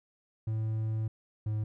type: tone pair in turn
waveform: triangle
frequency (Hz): 110 / 107.43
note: A2 / A2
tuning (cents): 0 / -41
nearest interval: unison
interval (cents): 41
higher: first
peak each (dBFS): -27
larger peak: neither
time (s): 0.47-1.08 / 1.46-1.64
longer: first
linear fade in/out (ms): 5
effects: none